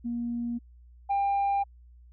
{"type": "tone pair in turn", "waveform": "sine", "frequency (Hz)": [237.1, 797.5], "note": ["A#3", "G5"], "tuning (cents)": [30, 30], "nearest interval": "octave + major sixth", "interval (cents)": 2100, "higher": "second", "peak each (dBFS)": [-28, -21], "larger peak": "second", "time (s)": [[0.04, 0.59], [1.09, 1.64]], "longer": "neither", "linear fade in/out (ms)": 20, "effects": ["tanh soft clip ceiling -22 dBFS", "added 60 Hz sine -50 dBFS peak until 2.12 s"]}